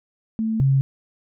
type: tone pair in turn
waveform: sine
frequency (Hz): 221.6 / 135.54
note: A3 / C#3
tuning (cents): +13 / -39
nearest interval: major sixth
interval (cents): 852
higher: first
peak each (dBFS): -20 / -14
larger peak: second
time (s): 0.39-0.6 / 0.6-0.81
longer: neither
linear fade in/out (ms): 0
effects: none

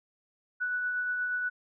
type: tone with tremolo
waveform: sine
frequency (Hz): 1480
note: F#6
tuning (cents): 0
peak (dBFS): -27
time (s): 0.6-1.5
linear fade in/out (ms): 20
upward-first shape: triangle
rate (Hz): 8.4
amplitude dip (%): 30
effects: none

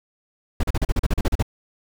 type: noise bursts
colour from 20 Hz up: brown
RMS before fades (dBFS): -18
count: 12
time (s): 0.6-1.426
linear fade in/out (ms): 5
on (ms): 34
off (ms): 38
effects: none

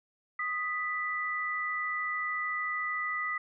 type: tone pair together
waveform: sine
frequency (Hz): 1244.5 / 1975.5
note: D#6 / B6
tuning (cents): 0 / 0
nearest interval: minor sixth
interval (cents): 800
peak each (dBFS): -34 / -32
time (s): 0.39-3.38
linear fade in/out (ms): 5
effects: none

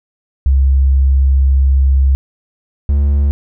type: tone pair in turn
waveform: sine / triangle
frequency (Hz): 67.3 / 70.93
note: C2 / C#2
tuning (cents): +49 / +40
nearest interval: minor second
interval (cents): 91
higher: second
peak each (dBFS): -7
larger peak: neither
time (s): 0.46-2.15 / 2.89-3.31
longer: first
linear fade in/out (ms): 0
effects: none

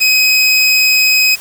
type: tone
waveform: 25% pulse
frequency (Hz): 2526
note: D#7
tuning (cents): +26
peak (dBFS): -4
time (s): 0-1.36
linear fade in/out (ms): 20
effects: white hiss -32 dBFS RMS until 1.4 s

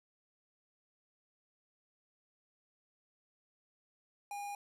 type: tone with notch filter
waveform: square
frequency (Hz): 813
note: G#5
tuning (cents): -37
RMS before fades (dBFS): -42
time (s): 4.31-4.55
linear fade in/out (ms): 2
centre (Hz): 3700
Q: 1.9
effects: resampled to 32000 Hz + 11-bit

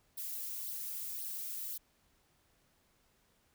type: noise with flanger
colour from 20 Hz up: violet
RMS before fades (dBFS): -41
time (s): 0.17-1.78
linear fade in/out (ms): 10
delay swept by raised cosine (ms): 0.2 to 4.5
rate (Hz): 1.9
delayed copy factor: +0.65
effects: pink hiss -72 dBFS RMS until 3.54 s

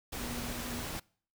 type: tone in noise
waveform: sine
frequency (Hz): 240.3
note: B3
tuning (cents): -47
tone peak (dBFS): -42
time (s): 0.19-0.83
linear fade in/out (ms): 10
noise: pink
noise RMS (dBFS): -39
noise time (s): 0.12-1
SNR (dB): -6
effects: noise-tail reverb RT60 0.5 s tail -25 dB re dry

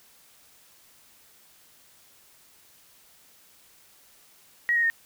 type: tone with pitch steps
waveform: sine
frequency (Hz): 1902 / 1870.4 / 1839.3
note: A#6 / A#6 / A#6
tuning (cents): +34 / +5 / -24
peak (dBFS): -20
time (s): 4.69-4.9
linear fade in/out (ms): 0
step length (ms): 70
effects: white hiss -57 dBFS RMS until 5.05 s

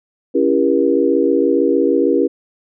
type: chord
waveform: sine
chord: C# diminished seventh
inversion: none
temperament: just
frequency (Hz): 277.2 / 332.6 / 399.1 / 479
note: C#4 / E4 / G4 / Bb4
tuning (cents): 0 / +16 / +31 / +47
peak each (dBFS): -17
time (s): 0.34-2.28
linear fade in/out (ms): 20
effects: none

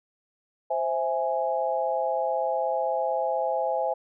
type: chord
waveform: sine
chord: C augmented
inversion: none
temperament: equal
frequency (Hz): 523.3 / 659.3 / 830.6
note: C5 / E5 / G#5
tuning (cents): 0 / 0 / 0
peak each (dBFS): -28 / -28 / -28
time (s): 0.7-3.94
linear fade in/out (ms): 10
effects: none

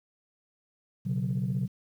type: chord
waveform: sine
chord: B suspended second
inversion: none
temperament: just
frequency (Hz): 123.47 / 138.9 / 185.21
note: B2 / C#3 / F#3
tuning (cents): 0 / +4 / +2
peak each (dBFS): -30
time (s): 1.05-1.68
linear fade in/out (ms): 20
effects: tanh soft clip ceiling -21 dBFS + 10-bit

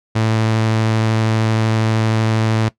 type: tone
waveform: sawtooth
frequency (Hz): 110.9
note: A2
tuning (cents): +14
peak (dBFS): -10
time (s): 0.15-2.69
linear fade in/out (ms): 10
effects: noise-tail reverb RT60 0.1 s tail -18 dB re dry + low-pass 6000 Hz 12 dB/octave

